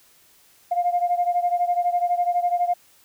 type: beating tone pair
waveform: sine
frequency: 702 / 714 Hz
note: F5 / F5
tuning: +9 / +38 cents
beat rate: 12 Hz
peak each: -20 / -23 dBFS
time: 0.71-2.74 s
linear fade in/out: 10 ms
effects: tanh soft clip ceiling -12 dBFS + white hiss -56 dBFS RMS until 3.04 s